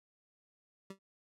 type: tone with exponential decay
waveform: 25% pulse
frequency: 194 Hz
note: G3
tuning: 18 cents flat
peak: -37 dBFS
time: 0.9-0.99 s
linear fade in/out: 5 ms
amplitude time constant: 18 ms
effects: low-pass 11000 Hz 12 dB/octave